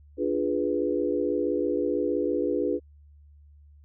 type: chord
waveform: sine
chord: D diminished seventh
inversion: none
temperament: equal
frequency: 293.7 / 349.2 / 415.3 / 493.9 Hz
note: D4 / F4 / Ab4 / Cb5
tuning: 0 / 0 / 0 / 0 cents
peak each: -29 dBFS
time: 0.17-2.8 s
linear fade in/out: 50 ms
effects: added 73 Hz sine -50 dBFS peak until 3.84 s

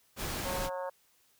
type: noise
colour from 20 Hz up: pink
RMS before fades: -36 dBFS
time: 0.16-0.7 s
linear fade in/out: 50 ms
type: harmonic tone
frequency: 182.2 Hz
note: F#3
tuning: 26 cents flat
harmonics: 3 / 4 / 5 / 6 / 7 / 8 / 9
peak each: -36 / -46 / -40 / -45 / -53 / -52 / -51 dBFS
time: 0.45-0.9 s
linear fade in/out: 10 ms
effects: white hiss -68 dBFS RMS until 1.39 s

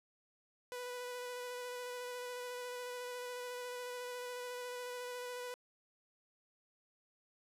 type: tone with vibrato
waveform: sawtooth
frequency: 493.9 Hz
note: B4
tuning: in tune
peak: -38 dBFS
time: 0.72-5.54 s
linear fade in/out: 0 ms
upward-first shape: square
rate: 14 Hz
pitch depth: 11 cents each way
effects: resampled to 32000 Hz + 11-bit

